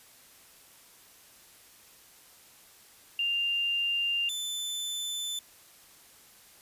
sine / sawtooth tone pair in turn, 2794 / 3520 Hz, F7 / A7, 0 / 0 cents, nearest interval major third, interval 400 cents, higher second, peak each -26 / -29 dBFS, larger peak first, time 3.19-4.29 / 4.29-5.39 s, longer neither, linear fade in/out 2 ms, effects white hiss -56 dBFS RMS until 6.61 s + resampled to 32000 Hz

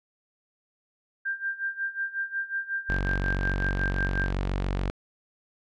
sine tone with tremolo, 1586 Hz, G6, 20 cents sharp, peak -25 dBFS, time 1.25-4.32 s, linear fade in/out 10 ms, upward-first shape sine, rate 5.5 Hz, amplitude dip 85%
sawtooth tone, 47.04 Hz, F#1, 29 cents sharp, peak -22 dBFS, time 2.89-4.9 s, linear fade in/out 0 ms
effects low-pass 4000 Hz 12 dB/octave

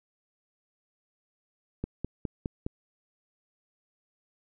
click train, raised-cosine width 3 ms, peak -18 dBFS, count 5, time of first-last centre 1.84-2.665 s, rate 4.85 Hz, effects none

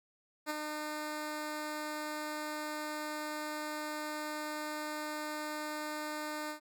10% pulse tone with ADSR envelope, 303.2 Hz, D#4, 45 cents flat, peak -24 dBFS, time 0.46-6.6 s, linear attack 40 ms, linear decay 22 ms, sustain -5 dB, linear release 100 ms, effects none

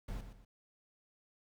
brown noise with echo, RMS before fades -41 dBFS, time 0.08-0.21 s, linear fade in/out 5 ms, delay 120 ms, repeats 2, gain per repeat -9 dB, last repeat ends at 0.45 s, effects none

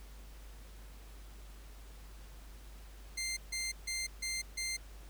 15% pulse tone bursts, 2093 Hz, C7, in tune, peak -29 dBFS, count 5, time 3.17-4.77 s, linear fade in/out 10 ms, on 200 ms, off 150 ms, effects added 50 Hz sine -49 dBFS peak until 5.09 s + pink hiss -59 dBFS RMS until 5.09 s

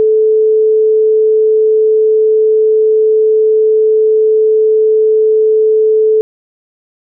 sine tone, 435.2 Hz, A4, 19 cents flat, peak -6 dBFS, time 0-6.21 s, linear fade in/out 0 ms, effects none

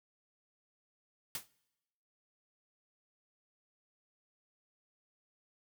white noise with exponential decay, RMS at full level -35 dBFS, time 1.35-1.48 s, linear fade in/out 1 ms, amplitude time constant 27 ms, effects noise-tail reverb RT60 1.0 s tail -24 dB re dry

